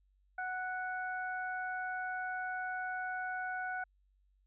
harmonic tone, 740 Hz, F#5, in tune, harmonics 1 / 2 / 3, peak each -39 / -38 / -53 dBFS, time 0.38-3.84 s, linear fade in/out 5 ms, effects added 48 Hz sine -68 dBFS peak until 4.46 s

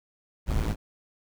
brown noise with amplitude modulation, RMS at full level -22 dBFS, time 0.46-0.76 s, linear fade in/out 50 ms, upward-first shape sine, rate 109 Hz, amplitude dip 90%, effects none

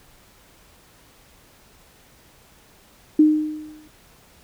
sine tone with exponential decay, 306.5 Hz, D#4, 26 cents flat, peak -8 dBFS, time 3.19-3.88 s, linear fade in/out 5 ms, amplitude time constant 150 ms, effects pink hiss -53 dBFS RMS until 4.43 s

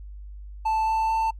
triangle tone with pitch steps, 880 / 885.6 / 891.3 Hz, A5 / A5 / A5, 0 / +11 / +22 cents, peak -19 dBFS, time 0.65-1.31 s, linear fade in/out 10 ms, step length 220 ms, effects noise-tail reverb RT60 0.1 s tail -26 dB re dry + added 50 Hz sine -37 dBFS peak until 1.39 s

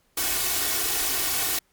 white noise with comb filter, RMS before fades -25 dBFS, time 0.17-1.59 s, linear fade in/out 5 ms, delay 2.7 ms, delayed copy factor +0.7, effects pink hiss -66 dBFS RMS until 1.72 s + MP3 96 kbps

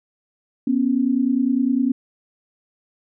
sine tone pair together, 243.8 / 273.7 Hz, B3 / C#4, -22 / -22 cents, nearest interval major second, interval 200 cents, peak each -19 dBFS, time 0.67-1.92 s, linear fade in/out 5 ms, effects none

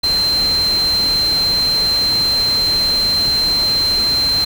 sine tone in noise, 4124 Hz, C8, 26 cents flat, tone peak -13 dBFS, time 0.03-4.45 s, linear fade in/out 10 ms, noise pink, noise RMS -26 dBFS, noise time 0.03-4.45 s, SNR +10 dB, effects none

